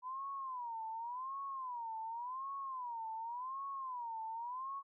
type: tone with vibrato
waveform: sine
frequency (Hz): 990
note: B5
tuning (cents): +4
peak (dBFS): -40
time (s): 0.02-4.83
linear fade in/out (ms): 50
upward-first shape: sine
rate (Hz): 0.89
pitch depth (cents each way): 190
effects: none